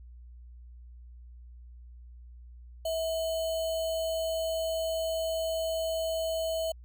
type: tone with sample-and-hold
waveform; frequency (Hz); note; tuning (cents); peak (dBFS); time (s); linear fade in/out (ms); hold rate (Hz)
sine; 650; E5; -24; -28; 2.85-6.72; 5; 3675
effects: added 60 Hz sine -46 dBFS peak until 6.84 s